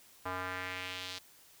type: tone with band-pass filter sweep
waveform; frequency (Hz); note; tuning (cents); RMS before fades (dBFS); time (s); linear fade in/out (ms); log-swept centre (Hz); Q
square; 92.1; F#2; -7; -40; 0.25-1.19; 10; 1100 to 4300; 1.8
effects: white hiss -60 dBFS RMS until 1.6 s